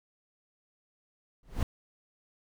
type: noise with exponential growth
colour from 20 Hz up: brown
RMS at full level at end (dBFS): -24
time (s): 1.43-1.63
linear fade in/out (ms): 2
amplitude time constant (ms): 42
effects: none